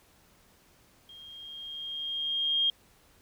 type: tone with level ramp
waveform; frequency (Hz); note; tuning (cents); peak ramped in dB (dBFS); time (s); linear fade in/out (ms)
sine; 3226; G7; +49; -47 to -22; 1.09-2.7; 2
effects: pink hiss -62 dBFS RMS until 3.21 s